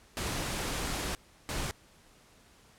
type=noise bursts at uneven times; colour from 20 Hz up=pink; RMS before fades=-34 dBFS; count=2; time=0.17-1.15 / 1.49-1.71 s; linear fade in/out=0 ms; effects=pink hiss -60 dBFS RMS until 2.78 s + low-pass 11000 Hz 12 dB/octave